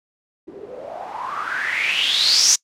blue noise with low-pass filter sweep, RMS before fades -21 dBFS, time 0.47-2.56 s, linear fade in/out 10 ms, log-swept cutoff 340 to 6400 Hz, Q 7.9, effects noise-tail reverb RT60 0.1 s tail -24 dB re dry

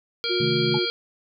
harmonic tone, 466.2 Hz, A#4, in tune, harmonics 1 / 3 / 5 / 7 / 9 / 10, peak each -32 / -33 / -33 / -29 / -30 / -31 dBFS, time 0.24-0.9 s, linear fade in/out 0 ms
sine tone, 360.8 Hz, F#4, 44 cents flat, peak -23 dBFS, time 0.29-0.86 s, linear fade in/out 20 ms
sine chord, A diminished, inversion first, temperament equal, 130.81 / 155.56 / 220 Hz, C3 / Eb3 / A3, 0 / 0 / 0 cents, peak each -28 dBFS, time 0.4-0.79 s, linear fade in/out 5 ms
sine tone with exponential decay, 854 Hz, G#5, 48 cents sharp, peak -24 dBFS, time 0.74-0.83 s, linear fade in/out 5 ms, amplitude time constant 18 ms
effects none

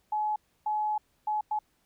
sine tone bursts at uneven times, 850 Hz, G#5, 40 cents sharp, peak -26 dBFS, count 4, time 0.12-0.36 / 0.66-0.98 / 1.27-1.41 / 1.51-1.59 s, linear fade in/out 5 ms, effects pink hiss -71 dBFS RMS until 1.85 s

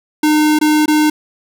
square tone with dropouts, 304.4 Hz, D#4, 38 cents flat, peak -10 dBFS, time 0.23-1.1 s, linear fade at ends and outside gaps 5 ms, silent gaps 0.589-0.612 / 0.859-0.879 s, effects none

